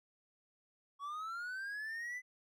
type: linear sweep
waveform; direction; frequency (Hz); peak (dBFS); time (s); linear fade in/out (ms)
triangle; up; 1108.7 to 2021; -38; 0.99-2.22; 50
effects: none